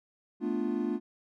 triangle chord, B half-diminished seventh, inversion third, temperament equal, 220 / 246.9 / 293.7 / 349.2 Hz, A3 / B3 / D4 / F4, 0 / 0 / 0 / 0 cents, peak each -32 dBFS, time 0.4-1 s, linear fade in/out 50 ms, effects none

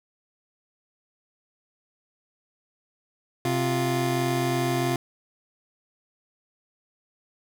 25% pulse tone pair together, 130.8 / 349.2 Hz, C3 / F4, 0 / 0 cents, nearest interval octave + perfect fourth, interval 1700 cents, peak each -22 dBFS, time 3.45-4.96 s, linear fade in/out 2 ms, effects none

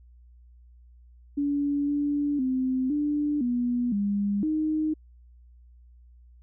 sine tone with pitch steps, 286.1 / 289.4 / 258.8 / 294.5 / 243.5 / 202.3 / 310.1 Hz, D4 / D4 / C4 / D4 / B3 / G#3 / D#4, -45 / -25 / -19 / +5 / -24 / -45 / -6 cents, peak -23 dBFS, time 1.37-4.94 s, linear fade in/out 10 ms, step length 510 ms, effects added 60 Hz sine -50 dBFS peak until 6.42 s

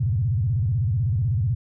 sine tone with vibrato, 109.7 Hz, A2, 5 cents flat, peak -19 dBFS, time 0-1.55 s, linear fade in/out 10 ms, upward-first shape square, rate 16 Hz, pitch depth 280 cents each way, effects none

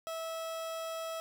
30% pulse tone, 652 Hz, E5, 19 cents flat, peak -34 dBFS, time 0.07-1.2 s, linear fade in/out 0 ms, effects none

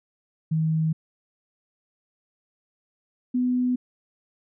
sine tone pair in turn, 158.9 / 249.6 Hz, D#3 / B3, +37 / +19 cents, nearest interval minor sixth, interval 782 cents, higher second, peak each -20 dBFS, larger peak neither, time 0.51-0.93 / 3.34-3.76 s, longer neither, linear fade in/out 10 ms, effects none

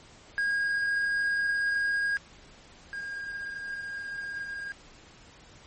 triangle tone pair in turn, 1632 / 1618.9 Hz, G#6 / G#6, -31 / -45 cents, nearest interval unison, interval 14 cents, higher first, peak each -23 / -32 dBFS, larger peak first, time 0.38-2.17 / 2.93-4.72 s, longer neither, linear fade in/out 0 ms, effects pink hiss -53 dBFS RMS until 5.66 s + MP3 32 kbps

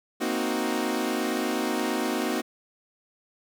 sawtooth chord, C half-diminished seventh, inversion third, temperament equal, 233.1 / 261.6 / 311.1 / 370 Hz, Bb3 / C4 / Eb4 / Gb4, 0 / 0 / 0 / 0 cents, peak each -27 dBFS, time 0.2-2.42 s, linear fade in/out 20 ms, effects none

